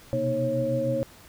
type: tone cluster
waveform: sine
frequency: 123.9 / 130.4 / 238.2 / 312.4 / 545 Hz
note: B2 / C3 / A#3 / D#4 / C#5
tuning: +6 / -5 / +38 / +7 / -29 cents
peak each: -33 / -32 / -32 / -33 / -25 dBFS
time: 0.13-1.03 s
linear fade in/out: 0 ms
effects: pink hiss -51 dBFS RMS until 1.28 s